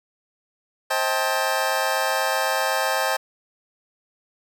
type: chord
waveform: 25% pulse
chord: A half-diminished seventh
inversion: first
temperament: just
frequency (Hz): 528 / 633.6 / 792 / 880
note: C5 / Eb5 / G5 / A5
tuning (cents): +16 / +31 / +18 / 0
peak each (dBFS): -23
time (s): 0.9-3.17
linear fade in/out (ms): 10
effects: none